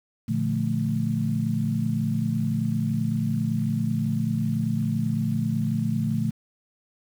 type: chord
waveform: sine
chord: Bb major seventh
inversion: none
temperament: equal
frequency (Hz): 116.54 / 146.83 / 174.61 / 220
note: Bb2 / D3 / F3 / A3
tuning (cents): 0 / 0 / 0 / 0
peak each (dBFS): -28 / -28 / -30 / -26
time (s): 0.28-6.31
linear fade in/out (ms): 10
effects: 8-bit